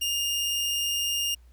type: tone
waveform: sawtooth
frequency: 2823 Hz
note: F7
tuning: 18 cents sharp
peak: -22 dBFS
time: 0.01-1.35 s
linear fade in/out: 10 ms
effects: added 60 Hz sine -50 dBFS peak until 1.52 s + pink hiss -67 dBFS RMS until 1.52 s